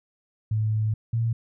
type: tone pair in turn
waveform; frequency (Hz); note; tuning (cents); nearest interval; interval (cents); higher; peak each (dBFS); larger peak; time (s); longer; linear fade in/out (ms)
sine; 108.5 / 114.95; A2 / A#2; -24 / -24; minor second; 100; second; -21; neither; 0.51-0.94 / 1.13-1.33; first; 5
effects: none